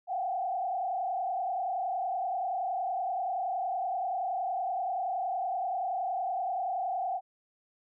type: tone with frequency modulation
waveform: sine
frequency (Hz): 740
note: F#5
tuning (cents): 0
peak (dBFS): -29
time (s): 0.07-7.21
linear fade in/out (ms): 50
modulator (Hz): 30.6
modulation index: 1.5
effects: none